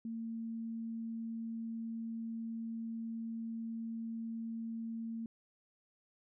sine tone, 227.3 Hz, A#3, 43 cents flat, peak -38 dBFS, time 0.05-5.26 s, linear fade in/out 2 ms, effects none

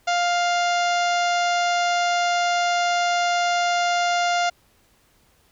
harmonic tone, 701 Hz, F5, 6 cents sharp, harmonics 1 / 2 / 3 / 4 / 5 / 6 / 7 / 8 / 9 / 10, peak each -20 / -26 / -30 / -32 / -34 / -36 / -37 / -38 / -39 / -40 dBFS, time 0.07-4.5 s, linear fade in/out 10 ms, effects pink hiss -60 dBFS RMS until 5.51 s

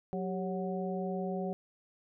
harmonic tone with a mistuned harmonic, 184.7 Hz, F#3, 3 cents flat, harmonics 1 / 2 / 3 / 4, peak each -35 / -38 / -40 / -41 dBFS, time 0.13-1.53 s, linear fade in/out 0 ms, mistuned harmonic 2, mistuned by +100 cents, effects none

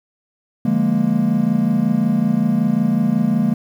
triangle chord, Bb dominant seventh, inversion first, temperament equal, 146.83 / 174.61 / 207.7 / 233.1 Hz, D3 / F3 / Ab3 / Bb3, 0 / 0 / 0 / 0 cents, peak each -22 / -20 / -16 / -16 dBFS, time 0.65-3.54 s, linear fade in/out 5 ms, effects 8-bit

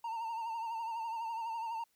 triangle tone with vibrato, 911 Hz, A#5, 40 cents flat, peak -34 dBFS, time 0.04-1.84 s, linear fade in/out 5 ms, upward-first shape sine, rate 12 Hz, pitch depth 53 cents each way, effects white hiss -75 dBFS RMS until 1.95 s

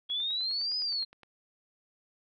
sine exponential two-way sweep, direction up then down, 3317 to 5040 to 4151 Hz, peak -29 dBFS, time 0.09-1.05 s, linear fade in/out 20 ms, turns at 0.78 s
click train, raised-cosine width 0.3 ms, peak -36 dBFS, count 12, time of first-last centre 0.1-1.233 s, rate 9.71 Hz
effects none

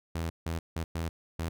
sawtooth tone bursts at uneven times, 82.4 Hz, E2, in tune, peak -27 dBFS, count 5, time 0.15-0.3 / 0.46-0.59 / 0.76-0.84 / 0.95-1.09 / 1.39-1.49 s, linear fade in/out 5 ms, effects none

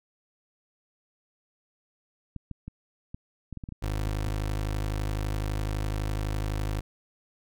clicks, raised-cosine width 5 ms, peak -25 dBFS, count 11, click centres 2.363 / 2.513 / 2.68 / 3.145 / 3.527 / 3.573 / 3.638 / 3.689 / 3.723 / 4.071 / 4.276 s
25% pulse tone, 51.91 Hz, G#1, in tune, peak -24 dBFS, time 3.82-6.81 s, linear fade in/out 10 ms
effects none

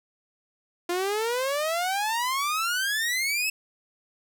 sawtooth exponential sweep, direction up, 344 to 2637 Hz, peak -21 dBFS, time 0.89-3.5 s, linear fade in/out 5 ms, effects none

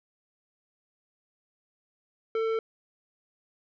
sine tone with tanh clipping, 447.4 Hz, A4, 29 cents sharp, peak -27 dBFS, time 2.35-2.59 s, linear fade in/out 2 ms, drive 12 dB, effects none

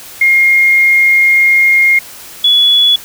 sine tone pair in turn, 2134 / 3403 Hz, C7 / G#7, +34 / +41 cents, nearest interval minor sixth, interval 807 cents, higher second, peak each -5 dBFS, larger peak neither, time 0.21-1.99 / 2.44-2.96 s, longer first, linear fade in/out 5 ms, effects white hiss -32 dBFS RMS until 3.04 s

